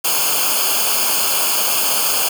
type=noise with comb filter; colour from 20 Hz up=white; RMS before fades=-17 dBFS; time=0.04-2.29 s; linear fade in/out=10 ms; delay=0.52 ms; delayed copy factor=-0.95; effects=none